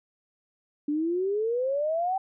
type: exponential sweep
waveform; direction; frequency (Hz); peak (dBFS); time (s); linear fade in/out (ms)
sine; up; 288.3 to 780; -24; 0.88-2.18; 5
effects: none